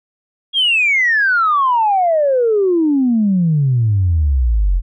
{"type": "exponential sweep", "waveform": "sine", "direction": "down", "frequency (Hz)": [3322, 41.69], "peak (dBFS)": -10, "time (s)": [0.53, 4.82], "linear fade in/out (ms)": 50, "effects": ["tanh soft clip ceiling -6 dBFS"]}